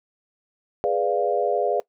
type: chord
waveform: sine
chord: G# diminished seventh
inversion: none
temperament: equal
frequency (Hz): 415.3 / 493.9 / 587.3 / 698.5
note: G#4 / B4 / D5 / F5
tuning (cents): 0 / 0 / 0 / 0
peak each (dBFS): -25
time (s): 0.84-1.8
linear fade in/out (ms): 0
effects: noise-tail reverb RT60 0.1 s tail -21 dB re dry